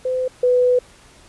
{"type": "tone pair in turn", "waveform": "sine", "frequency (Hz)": [511, 497], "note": ["C5", "B4"], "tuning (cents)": [-41, 11], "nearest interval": "unison", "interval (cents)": 48, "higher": "first", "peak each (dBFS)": [-18, -12], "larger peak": "second", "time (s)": [[0.05, 0.28], [0.43, 0.79]], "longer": "second", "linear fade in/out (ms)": 5, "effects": ["pink hiss -48 dBFS RMS until 1.28 s", "resampled to 24000 Hz"]}